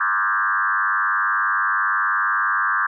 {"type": "tone with frequency modulation", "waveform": "sine", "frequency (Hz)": 1376, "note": "F6", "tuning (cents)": -26, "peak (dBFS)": -17, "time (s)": [0, 2.87], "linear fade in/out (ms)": 10, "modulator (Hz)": 101, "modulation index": 3.1, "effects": []}